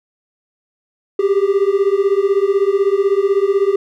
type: beating tone pair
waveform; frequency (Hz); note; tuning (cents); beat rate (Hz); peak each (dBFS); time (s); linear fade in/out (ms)
triangle; 388.1 / 404.1; G4 / G#4; -17 / -47; 16; -13; 1.19-3.76; 5
effects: none